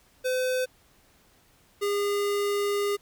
square tone pair in turn, 510 / 406.8 Hz, C5 / G#4, -44 / -36 cents, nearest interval major third, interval 392 cents, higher first, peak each -25 dBFS, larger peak neither, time 0.24-0.66 / 1.81-2.97 s, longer second, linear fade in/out 20 ms, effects pink hiss -61 dBFS RMS until 3.01 s

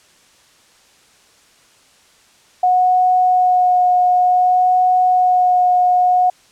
sine tone with vibrato, 729 Hz, F#5, 26 cents flat, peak -10 dBFS, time 2.63-6.3 s, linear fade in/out 5 ms, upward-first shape sine, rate 0.55 Hz, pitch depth 12 cents each way, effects white hiss -51 dBFS RMS until 6.51 s + low-pass 8000 Hz 12 dB/octave

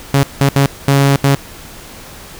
sawtooth tone bursts at uneven times, 139 Hz, C#3, 5 cents sharp, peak -4 dBFS, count 5, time 0.14-0.23 / 0.41-0.49 / 0.56-0.66 / 0.88-1.16 / 1.24-1.35 s, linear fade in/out 0 ms, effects pink hiss -34 dBFS RMS until 2.39 s

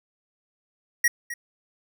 square tone with echo, 1900 Hz, A#6, 33 cents sharp, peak -17 dBFS, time 1.04-1.08 s, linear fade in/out 5 ms, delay 260 ms, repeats 1, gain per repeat -14 dB, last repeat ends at 1.34 s, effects none

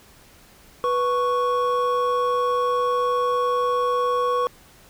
triangle tone pair together, 492 / 1108.7 Hz, B4 / C#6, -7 / 0 cents, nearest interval octave + major second, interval 1407 cents, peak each -20 dBFS, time 0.84-4.47 s, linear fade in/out 0 ms, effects pink hiss -51 dBFS RMS until 4.89 s

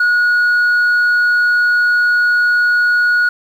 sine tone, 1453 Hz, F#6, 32 cents flat, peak -7 dBFS, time 0-3.29 s, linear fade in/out 5 ms, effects tanh soft clip ceiling -9 dBFS + 7-bit

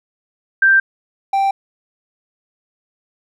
sine / triangle tone pair in turn, 1572 / 784 Hz, G6 / G5, +4 / 0 cents, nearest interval octave, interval 1204 cents, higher first, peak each -8 / -11 dBFS, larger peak first, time 0.62-0.8 / 1.33-1.51 s, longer neither, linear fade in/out 5 ms, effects none

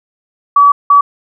sine tone bursts at uneven times, 1143 Hz, D6, 47 cents flat, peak -3 dBFS, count 2, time 0.56-0.72 / 0.9-1.01 s, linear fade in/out 5 ms, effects none

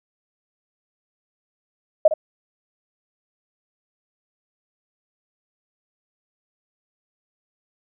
sine tone with echo, 622.3 Hz, D#5, in tune, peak -8 dBFS, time 2.05-2.08 s, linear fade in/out 5 ms, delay 59 ms, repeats 1, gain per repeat -11 dB, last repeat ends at 2.139 s, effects none

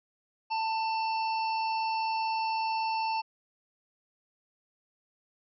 harmonic tone, 891 Hz, A5, 22 cents sharp, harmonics 1 / 3 / 5 / 6, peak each -28 / -38 / -42 / -44 dBFS, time 0.5-3.22 s, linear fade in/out 20 ms, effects none

